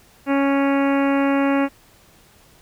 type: harmonic tone with a mistuned harmonic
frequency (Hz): 277.2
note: C#4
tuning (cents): 0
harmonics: 1 / 2 / 3 / 4 / 5 / 6 / 7 / 8 / 9 / 10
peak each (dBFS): -17 / -23 / -27 / -29 / -31 / -33 / -34 / -35 / -36 / -37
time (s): 0.26-1.69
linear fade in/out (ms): 50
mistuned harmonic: 9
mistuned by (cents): -17
effects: pink hiss -52 dBFS RMS until 2.61 s